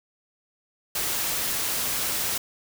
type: noise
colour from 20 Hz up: white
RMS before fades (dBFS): -27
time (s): 0.95-2.38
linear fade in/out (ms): 5
effects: none